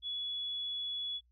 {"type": "tone", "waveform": "sine", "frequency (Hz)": 3394, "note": "G#7", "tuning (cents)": 37, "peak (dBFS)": -35, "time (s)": [0.02, 1.21], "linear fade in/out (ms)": 50, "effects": ["noise-tail reverb RT60 0.1 s tail -26 dB re dry", "added 60 Hz sine -66 dBFS peak until 1.31 s"]}